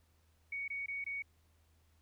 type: tone bursts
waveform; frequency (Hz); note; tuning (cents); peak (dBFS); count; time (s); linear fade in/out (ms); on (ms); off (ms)
sine; 2235; C#7; +14; -37; 4; 0.52-1.223; 5; 160; 21
effects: added 80 Hz sine -68 dBFS peak until 2.01 s + pink hiss -75 dBFS RMS until 2.01 s